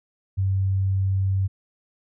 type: tone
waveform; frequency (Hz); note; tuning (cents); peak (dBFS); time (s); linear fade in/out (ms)
sine; 96.2; G2; -32; -19; 0.37-1.48; 20
effects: none